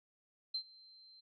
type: tone with ADSR envelope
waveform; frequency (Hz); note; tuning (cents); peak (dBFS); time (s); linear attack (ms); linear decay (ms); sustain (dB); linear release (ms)
sine; 4118; C8; -28; -33; 0.54-1.21; 8; 79; -24; 14
effects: none